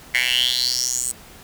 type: tone with high-pass filter sweep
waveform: 10% pulse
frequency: 124.7 Hz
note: B2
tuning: 17 cents sharp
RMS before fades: -21 dBFS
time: 0.14-1.12 s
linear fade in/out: 10 ms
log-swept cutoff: 2100 to 8500 Hz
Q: 7.1
effects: pink hiss -44 dBFS RMS until 1.43 s